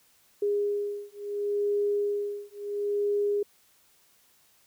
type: beating tone pair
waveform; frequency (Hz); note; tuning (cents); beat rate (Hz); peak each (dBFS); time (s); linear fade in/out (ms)
sine; 409 / 409.72; G#4 / G#4; -26 / -23; 0.72; -29; 0.42-3.43; 5
effects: white hiss -63 dBFS RMS until 4.66 s